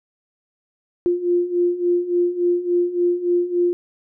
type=beating tone pair; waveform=sine; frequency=349.2 / 352.7 Hz; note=F4 / F4; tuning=0 / +17 cents; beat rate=3.5 Hz; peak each=-22 / -18 dBFS; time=1.06-3.73 s; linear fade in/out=0 ms; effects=none